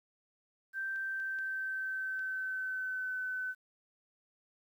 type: tone with pitch glide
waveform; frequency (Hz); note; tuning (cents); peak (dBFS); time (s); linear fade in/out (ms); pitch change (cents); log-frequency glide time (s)
sine; 1565 to 1513.4; G6 to F#6; -3 to +39; -34; 0.73-3.55; 50; -58; 0.95-3.17
type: clicks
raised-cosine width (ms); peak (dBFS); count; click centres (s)
0.2; -42 / -41 / -38 / -40; 4; 0.96 / 1.2 / 1.388 / 2.193
effects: 11-bit